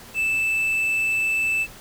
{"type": "tone with quantisation", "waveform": "triangle", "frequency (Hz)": 2637, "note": "E7", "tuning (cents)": 0, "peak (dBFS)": -18, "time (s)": [0.14, 1.67], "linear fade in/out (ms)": 50, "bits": 8, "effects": ["pink hiss -43 dBFS RMS until 1.8 s"]}